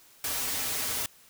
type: noise with comb filter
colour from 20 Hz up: white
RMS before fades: -31 dBFS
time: 0.24-1.06 s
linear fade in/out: 2 ms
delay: 5.7 ms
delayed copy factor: -0.6
effects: white hiss -57 dBFS RMS until 1.29 s